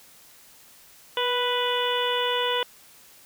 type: harmonic tone with a mistuned harmonic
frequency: 493.9 Hz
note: B4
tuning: in tune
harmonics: 1 / 2 / 3 / 4 / 5 / 6 / 7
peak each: -27 / -28 / -33 / -35 / -37 / -29 / -31 dBFS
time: 1.17-2.63 s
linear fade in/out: 2 ms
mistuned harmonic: 1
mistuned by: -21 cents
effects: white hiss -52 dBFS RMS until 3.25 s